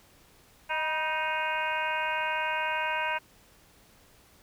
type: harmonic tone with a mistuned harmonic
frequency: 311.1 Hz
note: D#4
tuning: in tune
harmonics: 2 / 3 / 4 / 5 / 6 / 7 / 8 / 9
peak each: -37 / -31 / -44 / -33 / -42 / -38 / -35 / -39 dBFS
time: 0.69-3.19 s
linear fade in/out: 20 ms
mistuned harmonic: 3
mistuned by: +43 cents
effects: pink hiss -59 dBFS RMS until 4.42 s